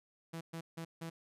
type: tone bursts at uneven times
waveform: sawtooth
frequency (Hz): 164.81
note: E3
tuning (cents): 0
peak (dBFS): -37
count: 4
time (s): 0.33-0.41 / 0.53-0.61 / 0.77-0.85 / 1.01-1.1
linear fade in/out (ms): 10
effects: resampled to 32000 Hz